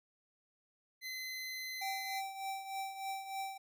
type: tone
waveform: 25% pulse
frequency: 2045 Hz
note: C7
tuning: 40 cents flat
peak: -37 dBFS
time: 1.01-2.22 s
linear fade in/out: 50 ms
type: tone with tremolo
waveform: square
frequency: 777 Hz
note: G5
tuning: 16 cents flat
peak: -37 dBFS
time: 1.81-3.58 s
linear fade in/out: 10 ms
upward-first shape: triangle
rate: 3.3 Hz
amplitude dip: 70%
effects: none